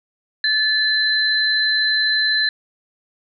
sine tone pair together, 1737 / 4058 Hz, A6 / B7, -23 / +46 cents, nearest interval octave + minor third, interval 1469 cents, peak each -18 dBFS, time 0.44-2.49 s, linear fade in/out 2 ms, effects none

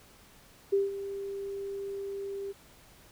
sine tone with ADSR envelope, 395.8 Hz, G4, 17 cents sharp, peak -21 dBFS, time 0.72-2.53 s, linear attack 14 ms, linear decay 170 ms, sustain -13 dB, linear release 23 ms, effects pink hiss -57 dBFS RMS until 3.11 s

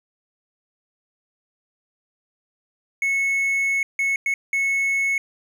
triangle tone bursts at uneven times, 2197 Hz, C#7, 16 cents flat, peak -17 dBFS, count 4, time 3.02-3.83 / 3.99-4.16 / 4.26-4.34 / 4.53-5.18 s, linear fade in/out 2 ms, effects none

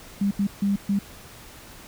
sine tone bursts at uneven times, 199.9 Hz, G3, 34 cents sharp, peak -19 dBFS, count 4, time 0.21-0.31 / 0.39-0.47 / 0.62-0.76 / 0.89-0.99 s, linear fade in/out 5 ms, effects pink hiss -45 dBFS RMS until 1.87 s

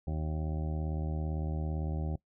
harmonic tone, 77.78 Hz, D#2, in tune, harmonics 1 / 2 / 3 / 4 / 5 / 7 / 8 / 9 / 10, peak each -33 / -36 / -45 / -45 / -48 / -48 / -54 / -52 / -51 dBFS, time 0.07-2.16 s, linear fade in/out 5 ms, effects noise-tail reverb RT60 0.1 s tail -21 dB re dry

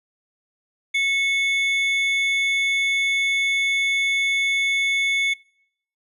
triangle tone pair together, 2200 / 3492 Hz, C#7 / A7, -14 / -14 cents, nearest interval minor sixth, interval 800 cents, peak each -17 / -25 dBFS, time 0.94-5.34 s, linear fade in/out 10 ms, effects noise-tail reverb RT60 0.7 s tail -25 dB re dry + resampled to 32000 Hz

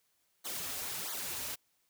white noise with flanger, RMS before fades -39 dBFS, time 0.44-1.56 s, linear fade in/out 20 ms, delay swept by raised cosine 0.37 to 6.07 ms, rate 1.5 Hz, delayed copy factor -1, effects white hiss -75 dBFS RMS until 1.89 s

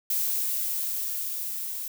violet noise with level ramp, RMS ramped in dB -26 to -34 dBFS, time 0.1-1.88 s, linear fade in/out 2 ms, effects none

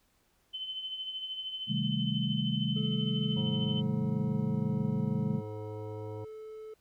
sine tone with tremolo, 3055 Hz, G7, 45 cents flat, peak -33 dBFS, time 0.53-3.82 s, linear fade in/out 20 ms, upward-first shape triangle, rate 13 Hz, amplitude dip 60%
sine chord, A half-diminished seventh, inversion first, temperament just, 132 / 158.4 / 198 / 220 Hz, C3 / Eb3 / G3 / A3, +16 / +31 / +18 / 0 cents, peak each -34 dBFS, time 1.67-5.42 s, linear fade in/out 50 ms
triangle tone with pitch glide, 431.9 to 435.2 Hz, A4 to A4, -32 to -19 cents, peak -40 dBFS, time 2.76-6.74 s, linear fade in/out 5 ms, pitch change +13 cents, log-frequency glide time 5.48-6.18 s
harmonic tone, 105.9 Hz, G#2, 34 cents sharp, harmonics 1 / 3 / 5 / 7 / 9, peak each -40 / -48 / -47 / -56 / -51 dBFS, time 3.36-6.25 s, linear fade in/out 10 ms
effects pink hiss -71 dBFS RMS until 6.8 s

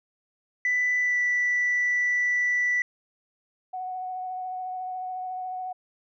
sine tone with pitch glide, 1987 to 1968.7 Hz, B6 to B6, +10 to -6 cents, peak -20 dBFS, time 0.65-2.82 s, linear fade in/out 2 ms, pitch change -16 cents, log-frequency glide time 1-1.18 s
sine tone with vibrato, 740 Hz, F#5, in tune, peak -30 dBFS, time 3.73-5.73 s, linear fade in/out 10 ms, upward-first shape sine, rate 14 Hz, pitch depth 16 cents each way
effects tanh soft clip ceiling -18 dBFS

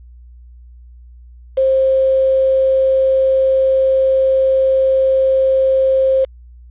sine tone with quantisation, 530 Hz, C5, 22 cents sharp, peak -10 dBFS, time 1.57-6.25 s, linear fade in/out 10 ms, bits 5, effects added 60 Hz sine -37 dBFS peak until 6.7 s + resampled to 8000 Hz

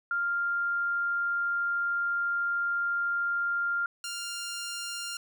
sine / 10% pulse tone pair in turn, 1396.9 / 1396.9 Hz, F6 / F6, 0 / 0 cents, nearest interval unison, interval 0 cents, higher neither, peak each -26 / -26 dBFS, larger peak neither, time 0.11-3.86 / 4.04-5.17 s, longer first, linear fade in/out 2 ms, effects none

